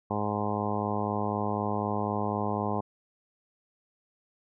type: harmonic tone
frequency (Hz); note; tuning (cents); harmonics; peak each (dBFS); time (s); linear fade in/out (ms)
104; G#2; +3; 1 / 2 / 3 / 4 / 5 / 6 / 7 / 8 / 9 / 10; -35 / -33 / -38 / -36 / -38 / -39 / -36 / -36 / -38 / -37; 0.1-2.81; 10
effects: none